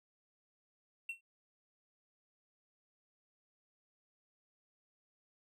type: tone with exponential decay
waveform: triangle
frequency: 2717 Hz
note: F7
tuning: 48 cents flat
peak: -33 dBFS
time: 1.09-1.21 s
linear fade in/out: 5 ms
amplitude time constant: 25 ms
effects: tanh soft clip ceiling -29 dBFS